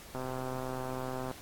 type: click train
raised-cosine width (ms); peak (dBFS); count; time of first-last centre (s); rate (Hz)
1; -24; 151; 0.15-1.313; 129
effects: pink hiss -50 dBFS RMS until 1.41 s + AAC 64 kbps